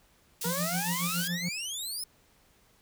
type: high-pass noise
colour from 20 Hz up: pink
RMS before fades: -35 dBFS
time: 0.41-1.28 s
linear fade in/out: 5 ms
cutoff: 5400 Hz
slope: 12 dB/octave
type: exponential sweep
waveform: 20% pulse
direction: up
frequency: 459.2 to 5310 Hz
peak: -28 dBFS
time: 0.44-2.04 s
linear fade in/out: 5 ms
type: tone with tremolo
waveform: triangle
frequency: 174.61 Hz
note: F3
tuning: in tune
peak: -27 dBFS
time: 0.45-1.49 s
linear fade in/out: 5 ms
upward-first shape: sine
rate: 7.1 Hz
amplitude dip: 80%
effects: pink hiss -64 dBFS RMS until 2.81 s